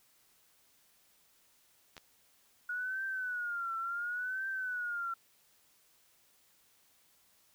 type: clicks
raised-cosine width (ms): 0.2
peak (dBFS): -31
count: 2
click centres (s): 1.967 / 1.979
type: tone with vibrato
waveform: sine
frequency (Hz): 1450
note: F#6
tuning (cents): -35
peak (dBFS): -34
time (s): 2.69-5.14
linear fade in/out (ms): 5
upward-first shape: triangle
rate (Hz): 0.7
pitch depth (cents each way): 140
effects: white hiss -68 dBFS RMS until 7.54 s